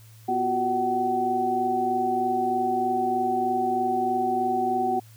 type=tone cluster; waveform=sine; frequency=246.6 / 354.6 / 377.8 / 755 Hz; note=B3 / F4 / F#4 / F#5; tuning=-2 / +26 / +36 / +35 cents; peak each=-31 / -32 / -30 / -23 dBFS; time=0.28-5 s; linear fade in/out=10 ms; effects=added 111 Hz sine -47 dBFS peak until 5.16 s + white hiss -56 dBFS RMS until 5.16 s